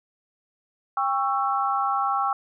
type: chord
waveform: sine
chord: C# diminished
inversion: second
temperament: just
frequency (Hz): 798.3 / 1108.7 / 1330.5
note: G5 / C#6 / E6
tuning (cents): +31 / 0 / +16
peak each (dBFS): -25 / -26 / -26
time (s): 0.97-2.33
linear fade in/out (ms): 2
effects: none